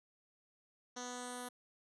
10% pulse tone with low-pass filter sweep, 247.1 Hz, B3, 1 cent sharp, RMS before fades -45 dBFS, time 0.96-1.49 s, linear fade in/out 10 ms, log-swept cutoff 5900 to 11000 Hz, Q 4.2, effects none

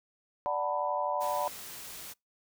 sine chord, B minor seventh, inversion first, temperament equal with one note detuned, 587.3 / 740 / 895.9 / 987.8 Hz, D5 / F#5 / A5 / B5, 0 / 0 / +31 / 0 cents, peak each -33 / -35 / -35 / -33 dBFS, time 0.46-1.48 s, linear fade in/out 0 ms
white noise, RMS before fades -44 dBFS, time 1.2-2.14 s, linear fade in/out 20 ms
effects noise-tail reverb RT60 0.2 s tail -26 dB re dry

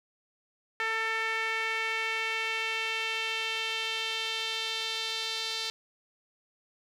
sawtooth tone with band-pass filter sweep, 446.4 Hz, A4, 25 cents sharp, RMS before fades -32 dBFS, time 0.8-5.7 s, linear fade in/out 0 ms, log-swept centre 1900 to 4100 Hz, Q 2.6, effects none

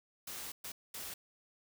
white noise bursts at uneven times, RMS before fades -44 dBFS, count 3, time 0.27-0.52 / 0.64-0.72 / 0.94-1.14 s, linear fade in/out 5 ms, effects none

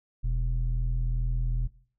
square tone with low-pass filter, 41.2 Hz, E1, in tune, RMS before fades -27 dBFS, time 0.23-1.68 s, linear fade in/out 20 ms, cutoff 99 Hz, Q 3, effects noise-tail reverb RT60 0.5 s tail -19 dB re dry

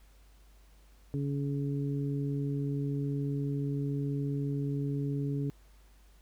harmonic tone, 141 Hz, C#3, 30 cents sharp, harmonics 1 / 2 / 3, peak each -31 / -35 / -41 dBFS, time 1.14-5.5 s, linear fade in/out 0 ms, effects added 50 Hz sine -56 dBFS peak until 6.21 s + pink hiss -66 dBFS RMS until 6.21 s

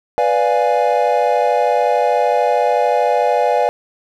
triangle chord, B diminished seventh, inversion none, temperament equal, 493.9 / 587.3 / 698.5 / 830.6 Hz, B4 / D5 / F5 / Ab5, 0 / 0 / 0 / 0 cents, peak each -16 dBFS, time 0.18-3.69 s, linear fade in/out 0 ms, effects none

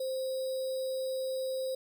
sine tone with sample-and-hold, 523.3 Hz, C5, in tune, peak -31 dBFS, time 0-1.75 s, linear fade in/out 5 ms, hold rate 4410 Hz, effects none

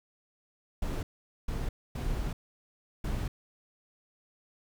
brown noise bursts at uneven times, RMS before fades -32 dBFS, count 4, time 0.82-1.03 / 1.48-1.69 / 1.95-2.33 / 3.04-3.28 s, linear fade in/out 5 ms, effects none

